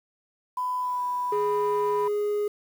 sine tone with pitch glide, 1000 to 988.5 Hz, B5 to B5, +21 to +1 cents, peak -25 dBFS, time 0.57-2.08 s, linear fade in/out 5 ms, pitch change -20 cents, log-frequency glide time 0.8-1.02 s
triangle tone, 415.3 Hz, G#4, in tune, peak -21 dBFS, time 1.32-2.48 s, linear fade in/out 5 ms
effects tanh soft clip ceiling -16 dBFS + 8-bit

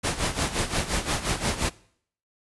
pink noise with tremolo, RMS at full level -24 dBFS, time 0.03-1.7 s, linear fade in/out 20 ms, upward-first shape sine, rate 5.7 Hz, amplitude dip 75%, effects noise-tail reverb RT60 0.6 s tail -21 dB re dry + resampled to 24000 Hz

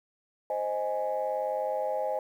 sine chord, Ab major, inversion first, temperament equal, 523.3 / 622.3 / 830.6 Hz, C5 / Eb5 / Ab5, 0 / 0 / 0 cents, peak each -31 / -31 / -32 dBFS, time 0.5-2.19 s, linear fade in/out 2 ms, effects tanh soft clip ceiling -20 dBFS + 10-bit

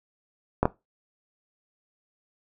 clicks, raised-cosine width 1 ms, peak -6 dBFS, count 2, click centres 0.63 / 0.655 s, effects noise-tail reverb RT60 0.2 s tail -17 dB re dry

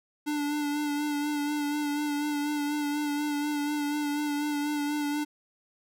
square tone with vibrato, 293.7 Hz, D4, in tune, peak -28 dBFS, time 0.26-5.25 s, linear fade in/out 20 ms, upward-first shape sine, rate 4.1 Hz, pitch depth 27 cents each way, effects none

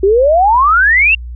sine exponential sweep, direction up, 373.8 to 2793 Hz, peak -6 dBFS, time 0.03-1.15 s, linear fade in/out 5 ms, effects added 60 Hz sine -23 dBFS peak until 1.35 s

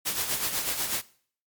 white noise with tremolo, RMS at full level -27 dBFS, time 0.05-1.02 s, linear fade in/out 20 ms, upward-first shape sine, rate 8.1 Hz, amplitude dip 55%, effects noise-tail reverb RT60 0.5 s tail -19 dB re dry + MP3 96 kbps

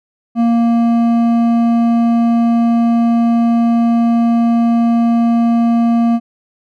sine tone with hard clipping, 233.1 Hz, A#3, in tune, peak -11 dBFS, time 0.35-6.2 s, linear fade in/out 50 ms, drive 8 dB, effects none

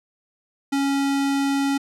square tone, 277.2 Hz, C#4, in tune, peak -20 dBFS, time 0.72-1.78 s, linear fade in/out 10 ms, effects low-pass 10000 Hz 12 dB/octave

